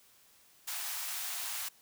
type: high-pass noise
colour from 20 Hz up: white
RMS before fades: -38 dBFS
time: 0.67-1.69 s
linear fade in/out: 10 ms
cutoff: 680 Hz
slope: 48 dB/octave
effects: white hiss -63 dBFS RMS until 1.81 s